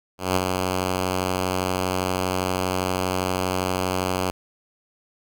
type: tone with ADSR envelope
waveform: 5% pulse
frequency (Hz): 92.5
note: F#2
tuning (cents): 0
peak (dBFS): -6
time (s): 0.18-4.31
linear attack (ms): 190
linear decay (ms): 9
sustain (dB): -5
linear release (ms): 7
effects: none